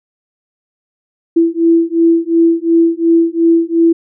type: beating tone pair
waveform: sine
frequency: 331.5 / 334.3 Hz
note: E4 / E4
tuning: +10 / +24 cents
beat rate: 2.8 Hz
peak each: -11 dBFS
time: 1.36-3.93 s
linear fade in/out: 10 ms
effects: none